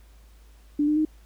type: tone with pitch steps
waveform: sine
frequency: 293.7 / 301.6 / 309.7 Hz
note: D4 / D4 / D#4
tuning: 0 / +46 / -8 cents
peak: -19 dBFS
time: 0.79-1.051 s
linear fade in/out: 5 ms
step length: 87 ms
effects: added 53 Hz sine -49 dBFS peak until 1.25 s + pink hiss -61 dBFS RMS until 1.25 s